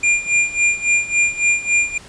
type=tone with tremolo; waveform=square; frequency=2400 Hz; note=D7; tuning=37 cents sharp; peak=-12 dBFS; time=0.03-1.98 s; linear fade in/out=5 ms; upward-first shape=sine; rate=3.6 Hz; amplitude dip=85%; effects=pink hiss -41 dBFS RMS until 2.08 s + resampled to 22050 Hz